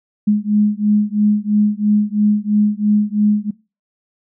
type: beating tone pair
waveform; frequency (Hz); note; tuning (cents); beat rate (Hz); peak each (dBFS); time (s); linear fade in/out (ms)
sine; 207.7 / 210.7; G#3 / G#3; 0 / +25; 3; -15; 0.27-3.51; 10
effects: noise-tail reverb RT60 0.3 s tail -22 dB re dry